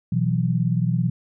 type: chord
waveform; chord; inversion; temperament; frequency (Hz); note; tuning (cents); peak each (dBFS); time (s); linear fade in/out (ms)
sine; B suspended fourth; none; equal with one note detuned; 123.47 / 164.81 / 182.98; B2 / E3 / F#3; 0 / 0 / -19; -22 / -22 / -25; 0.12-1.1; 5
effects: none